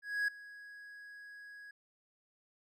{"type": "tone with ADSR envelope", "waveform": "triangle", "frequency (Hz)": 1661.2, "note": "G#6", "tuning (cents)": 0, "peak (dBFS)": -27, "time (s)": [0.02, 1.71], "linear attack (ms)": 260, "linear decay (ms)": 5, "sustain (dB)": -20, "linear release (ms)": 4, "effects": []}